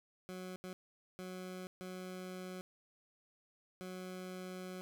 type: tone bursts at uneven times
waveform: 20% pulse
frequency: 184.1 Hz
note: F#3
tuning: 8 cents flat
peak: -39 dBFS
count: 5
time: 0.29-0.56 / 0.64-0.73 / 1.19-1.67 / 1.81-2.61 / 3.81-4.81 s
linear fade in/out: 0 ms
effects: none